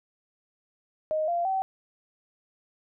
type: tone with pitch steps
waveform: sine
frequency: 622.3 / 690.5 / 766.1 Hz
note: D#5 / F5 / G5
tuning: 0 / -20 / -40 cents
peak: -24 dBFS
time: 1.11-1.62 s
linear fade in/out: 0 ms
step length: 170 ms
effects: none